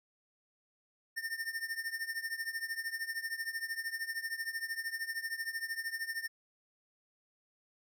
square tone with tremolo, 1812 Hz, A#6, 50 cents flat, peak -33 dBFS, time 1.16-6.28 s, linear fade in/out 20 ms, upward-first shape triangle, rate 13 Hz, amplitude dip 90%, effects none

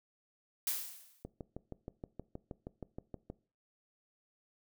blue noise with exponential decay, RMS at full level -32 dBFS, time 0.67-1.23 s, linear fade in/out 2 ms, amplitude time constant 120 ms
click train, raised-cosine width 2 ms, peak -29 dBFS, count 14, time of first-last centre 1.25-3.3 s, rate 6.34 Hz
effects noise-tail reverb RT60 0.4 s tail -20 dB re dry

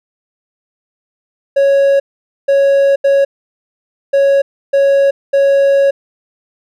triangle tone bursts at uneven times, 554 Hz, C#5, 1 cent flat, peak -5 dBFS, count 6, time 1.56-2 / 2.48-2.96 / 3.04-3.25 / 4.13-4.42 / 4.73-5.11 / 5.33-5.91 s, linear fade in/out 10 ms, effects none

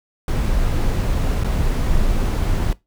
brown noise with dropouts, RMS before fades -18 dBFS, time 0.28-2.73 s, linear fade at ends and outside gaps 2 ms, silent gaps 1.437-1.444 s, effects noise-tail reverb RT60 0.2 s tail -20 dB re dry

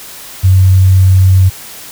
sine tone, 94 Hz, F#2, 28 cents sharp, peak -3 dBFS, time 0.43-1.5 s, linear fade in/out 20 ms, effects white hiss -30 dBFS RMS until 1.91 s

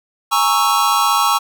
square chord, A# half-diminished seventh, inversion third, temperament equal with one note detuned, 830.6 / 925.9 / 1108.7 / 1318.5 Hz, G#5 / A#5 / C#6 / E6, 0 / -12 / 0 / 0 cents, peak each -21 / -21 / -17 / -19 dBFS, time 0.31-1.39 s, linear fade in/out 20 ms, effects none

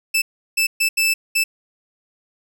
sawtooth tone bursts at uneven times, 2637 Hz, E7, in tune, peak -12 dBFS, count 5, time 0.14-0.22 / 0.57-0.67 / 0.8-0.89 / 0.97-1.14 / 1.35-1.44 s, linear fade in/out 10 ms, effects none

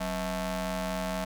sawtooth ring-modulated tone, 228.1 Hz, A#3, 37 cents flat, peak -23 dBFS, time 0-1.25 s, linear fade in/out 10 ms, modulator 414 Hz, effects none

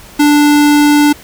square tone, 293.7 Hz, D4, in tune, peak -6 dBFS, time 0.19-1.13 s, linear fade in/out 10 ms, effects pink hiss -36 dBFS RMS until 1.23 s

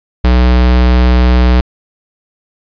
square tone, 61.74 Hz, B1, in tune, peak -6 dBFS, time 0.24-1.61 s, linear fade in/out 5 ms, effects resampled to 11025 Hz + 8-bit

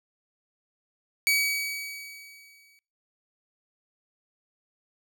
sawtooth tone with exponential decay, 2271 Hz, C#7, 41 cents sharp, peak -16 dBFS, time 1.27-2.79 s, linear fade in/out 0 ms, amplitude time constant 330 ms, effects noise-tail reverb RT60 0.5 s tail -26 dB re dry

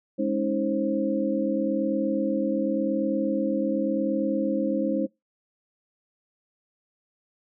sine tone cluster, 209 / 277.3 / 318.2 / 531 Hz, G#3 / C#4 / D#4 / C5, +11 / +1 / +39 / +25 cents, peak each -28 dBFS, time 0.18-5.07 s, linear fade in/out 20 ms, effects noise-tail reverb RT60 0.2 s tail -24 dB re dry

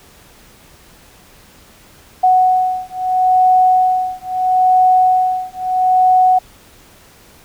sine beating tone pair, 740 / 740.76 Hz, F#5 / F#5, 0 / +2 cents, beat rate 0.76 Hz, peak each -13 dBFS, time 2.23-6.39 s, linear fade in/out 10 ms, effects pink hiss -45 dBFS RMS until 7.44 s

